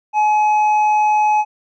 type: tone with hard clipping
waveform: triangle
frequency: 848 Hz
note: G#5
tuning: 36 cents sharp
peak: -13 dBFS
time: 0.13-1.45 s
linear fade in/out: 50 ms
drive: 8 dB
effects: resampled to 16000 Hz